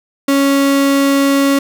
35% pulse tone, 277.2 Hz, C#4, in tune, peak -8 dBFS, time 0.28-1.59 s, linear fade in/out 5 ms, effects none

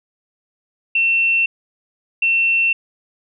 sine tone pair in turn, 2700 / 2700 Hz, E7 / E7, +41 / +41 cents, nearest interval unison, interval 0 cents, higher neither, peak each -13 dBFS, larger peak neither, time 0.95-1.46 / 2.22-2.73 s, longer neither, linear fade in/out 5 ms, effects none

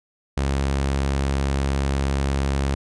sawtooth tone, 68.6 Hz, C#2, 17 cents flat, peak -16 dBFS, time 0.37-2.75 s, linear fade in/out 5 ms, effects resampled to 22050 Hz

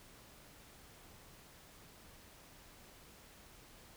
silence, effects pink hiss -59 dBFS RMS until 3.96 s

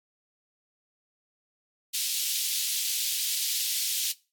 pink high-pass noise, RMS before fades -29 dBFS, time 1.93-4.13 s, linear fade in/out 20 ms, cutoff 3200 Hz, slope 24 dB/octave, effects noise-tail reverb RT60 0.3 s tail -20 dB re dry + AAC 64 kbps

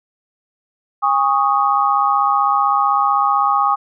sine chord, Ab suspended fourth, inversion none, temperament equal with one note detuned, 813.5 / 1108.7 / 1244.5 Hz, Ab5 / Db6 / Eb6, -36 / 0 / 0 cents, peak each -17 dBFS, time 1.02-3.76 s, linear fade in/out 20 ms, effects none

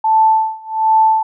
sine tone with tremolo, 880 Hz, A5, in tune, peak -7 dBFS, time 0.04-1.23 s, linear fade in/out 5 ms, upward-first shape sine, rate 1.3 Hz, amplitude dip 95%, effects none

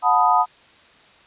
sine chord, B dominant seventh, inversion second, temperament equal with one note detuned, 724.3 / 880 / 987.8 / 1244.5 Hz, F#5 / A5 / B5 / D#6, -37 / 0 / 0 / 0 cents, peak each -19 dBFS, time 0.02-0.46 s, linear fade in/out 50 ms, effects white hiss -51 dBFS RMS until 1.26 s + resampled to 8000 Hz

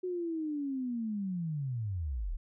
sine linear sweep, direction down, 370 to 32 Hz, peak -32 dBFS, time 0.03-2.37 s, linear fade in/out 10 ms, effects none

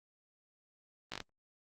slowing click train, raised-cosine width 0.2 ms, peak -21 dBFS, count 5, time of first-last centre 1.12-1.203 s, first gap 16 ms, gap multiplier 1.18, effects Opus 24 kbps

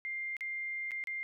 sine tone with dropouts, 2100 Hz, C7, 6 cents sharp, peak -35 dBFS, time 0.05-1.23 s, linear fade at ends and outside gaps 0 ms, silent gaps 0.367-0.408 / 0.909-0.917 / 1.039-1.072 s, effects none

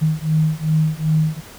sine beating tone pair, 155.2 / 157.8 Hz, D#3 / D#3, -4 / +25 cents, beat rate 2.6 Hz, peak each -18 dBFS, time 0.01-1.41 s, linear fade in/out 20 ms, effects pink hiss -40 dBFS RMS until 1.58 s

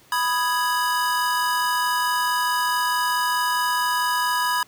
square chord, G# minor, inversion first, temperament equal, 987.8 / 1244.5 / 1661.2 Hz, B5 / D#6 / G#6, 0 / 0 / 0 cents, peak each -23 / -29 / -26 dBFS, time 0.12-4.63 s, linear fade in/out 2 ms, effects pink hiss -53 dBFS RMS until 4.67 s + high-pass 100 Hz 12 dB/octave

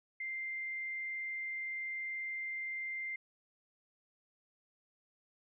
sine tone, 2093 Hz, C7, in tune, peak -37 dBFS, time 0.2-3.16 s, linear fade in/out 5 ms, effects none

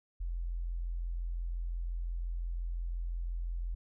sine tone, 42.87 Hz, F1, 31 cents flat, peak -33 dBFS, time 0.2-3.75 s, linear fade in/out 10 ms, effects none

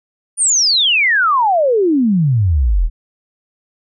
sine exponential sweep, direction down, 9550 to 35.85 Hz, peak -10 dBFS, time 0.37-2.9 s, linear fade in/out 50 ms, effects none

